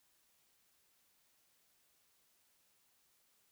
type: silence
effects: white hiss -74 dBFS RMS until 3.51 s